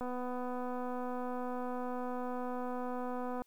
click train, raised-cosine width 1 ms, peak -27 dBFS, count 850, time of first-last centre 0.01-3.42 s, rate 249 Hz, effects white hiss -72 dBFS RMS until 3.46 s

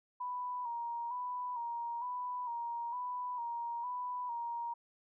sine tone with vibrato, 965 Hz, B5, 40 cents flat, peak -36 dBFS, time 0.2-4.74 s, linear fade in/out 10 ms, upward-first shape square, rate 1.1 Hz, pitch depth 46 cents each way, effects none

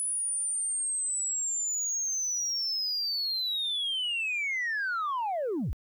sine linear sweep, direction down, 9956 to 36.29 Hz, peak -26 dBFS, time 0-5.73 s, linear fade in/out 0 ms, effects tanh soft clip ceiling -26 dBFS + 11-bit

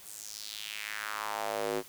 square tone with high-pass filter sweep, 53 Hz, G#1, 36 cents sharp, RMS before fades -37 dBFS, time 0.03-1.83 s, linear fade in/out 50 ms, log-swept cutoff 9500 to 350 Hz, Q 2.6, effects white hiss -52 dBFS RMS until 1.88 s

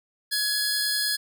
sawtooth tone cluster, 1679 / 4242 / 4967 Hz, G#6 / C8 / D#8, +18 / +23 / -4 cents, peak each -25 dBFS, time 0.31-1.17 s, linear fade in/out 20 ms, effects none

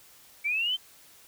sine linear sweep, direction up, 2264 to 3144 Hz, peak -25 dBFS, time 0.44-0.77 s, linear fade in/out 20 ms, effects white hiss -55 dBFS RMS until 1.27 s

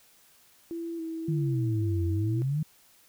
sine tone with vibrato, 329.9 Hz, E4, 1 cent sharp, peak -32 dBFS, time 0.71-2.42 s, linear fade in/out 0 ms, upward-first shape square, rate 1.8 Hz, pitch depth 25 cents each way
sine exponential two-way sweep, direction down then up, 159.6 to 87.31 to 159.6 Hz, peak -25 dBFS, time 1.28-2.63 s, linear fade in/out 5 ms, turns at 2.06 s
effects white hiss -60 dBFS RMS until 3.08 s

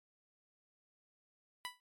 15% pulse tone with exponential decay, 989 Hz, B5, 2 cents sharp, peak -30 dBFS, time 1.65-1.8 s, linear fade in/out 0 ms, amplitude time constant 31 ms, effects MP3 64 kbps

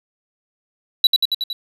triangle tone with echo, 3932 Hz, B7, 8 cents flat, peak -6 dBFS, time 1.04-1.07 s, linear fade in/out 2 ms, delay 92 ms, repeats 5, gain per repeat -3 dB, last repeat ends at 1.53 s, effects resampled to 32000 Hz

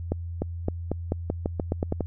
accelerating click train, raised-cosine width 2 ms, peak -12 dBFS, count 12, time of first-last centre 0.12-2.007 s, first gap 300 ms, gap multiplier 0.88, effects added 85 Hz sine -31 dBFS peak until 2.06 s

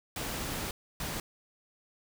pink noise bursts at uneven times, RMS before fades -36 dBFS, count 2, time 0.16-0.71 / 1-1.2 s, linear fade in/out 2 ms, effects none

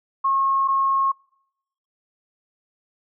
sine tone pair in turn, 1085 / 1085 Hz, C#6 / C#6, -37 / -37 cents, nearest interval unison, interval 0 cents, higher neither, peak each -17 dBFS, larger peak neither, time 0.24-0.68 / 0.68-1.12 s, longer neither, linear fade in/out 10 ms, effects noise-tail reverb RT60 0.8 s tail -25 dB re dry

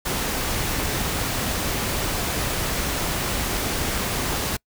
pink noise, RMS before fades -25 dBFS, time 0.05-4.57 s, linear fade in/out 10 ms, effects noise-tail reverb RT60 0.1 s tail -26 dB re dry

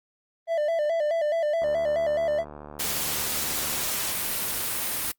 triangle tone with vibrato, 630 Hz, D#5, 21 cents sharp, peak -20 dBFS, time 0.47-2.45 s, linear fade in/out 50 ms, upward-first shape square, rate 4.7 Hz, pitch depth 93 cents each way
click train, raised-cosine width 1 ms, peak -26 dBFS, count 165, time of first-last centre 1.62-3.833 s, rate 74.1 Hz
white noise, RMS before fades -28 dBFS, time 2.79-5.12 s, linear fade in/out 10 ms
effects noise-tail reverb RT60 0.1 s tail -24 dB re dry + Opus 32 kbps

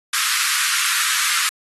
pink high-pass noise, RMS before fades -20 dBFS, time 0.13-1.49 s, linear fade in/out 5 ms, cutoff 1200 Hz, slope 48 dB/octave, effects AAC 32 kbps

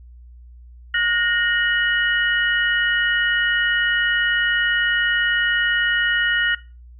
sine tone cluster, 1442 / 1860 / 2930 Hz, F#6 / A#6 / F#7, -45 / -4 / -18 cents, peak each -21 / -20 / -25 dBFS, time 0.94-6.55 s, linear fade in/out 5 ms, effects noise-tail reverb RT60 0.3 s tail -18 dB re dry + added 60 Hz sine -40 dBFS peak until 6.99 s

